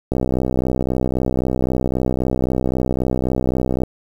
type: click train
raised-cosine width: 2 ms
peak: -6 dBFS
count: 238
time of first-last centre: 0.12-3.835 s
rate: 63.8 Hz
effects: 7-bit